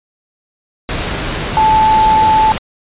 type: tone in noise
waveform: sine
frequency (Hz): 873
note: A5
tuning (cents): -14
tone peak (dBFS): -7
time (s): 1.57-2.52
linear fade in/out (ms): 0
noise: pink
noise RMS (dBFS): -19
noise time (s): 0.89-2.58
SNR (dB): +9
effects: resampled to 8000 Hz